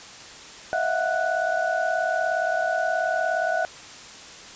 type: tone cluster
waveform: sine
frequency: 639 / 678 / 736 / 1479 Hz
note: D#5 / E5 / F#5 / F#6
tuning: +46 / +49 / -9 / -1 cents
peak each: -27 dBFS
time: 0.73-3.65 s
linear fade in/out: 0 ms
effects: white hiss -42 dBFS RMS until 4.55 s + resampled to 16000 Hz